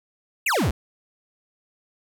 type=exponential sweep; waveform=square; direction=down; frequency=2960 to 58.27 Hz; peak=-20 dBFS; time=0.46-0.71 s; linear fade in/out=5 ms; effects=none